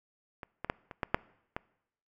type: clicks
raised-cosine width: 0.5 ms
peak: -26 / -20 / -14 / -27 / -15 / -8 / -19 dBFS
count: 7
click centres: 0.432 / 0.646 / 0.699 / 0.912 / 1.032 / 1.145 / 1.565 s
effects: noise-tail reverb RT60 0.8 s tail -23 dB re dry